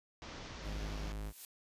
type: low-pass noise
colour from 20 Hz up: pink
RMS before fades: -48 dBFS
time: 0.22-1.12 s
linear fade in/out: 0 ms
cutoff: 6300 Hz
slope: 48 dB/octave
type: tone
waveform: 45% pulse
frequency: 51.9 Hz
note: G#1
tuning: in tune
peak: -39 dBFS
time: 0.61-1.33 s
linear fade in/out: 50 ms
type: noise with exponential growth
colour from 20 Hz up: blue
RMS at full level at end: -45 dBFS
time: 1.02-1.45 s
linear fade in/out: 1 ms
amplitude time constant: 93 ms
effects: resampled to 32000 Hz